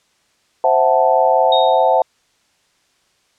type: chord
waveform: sine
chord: F# half-diminished seventh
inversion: second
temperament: equal with one note detuned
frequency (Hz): 523.3 / 659.3 / 744.3 / 880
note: C5 / E5 / F#5 / A5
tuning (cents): 0 / 0 / +10 / 0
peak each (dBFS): -16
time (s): 0.64-2.02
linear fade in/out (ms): 2
type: tone with exponential decay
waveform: sine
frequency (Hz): 3729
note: A#7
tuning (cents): 0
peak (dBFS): -15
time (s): 1.52-2.03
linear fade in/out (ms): 5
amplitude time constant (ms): 110
effects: white hiss -60 dBFS RMS until 3.38 s + low-pass 7000 Hz 12 dB/octave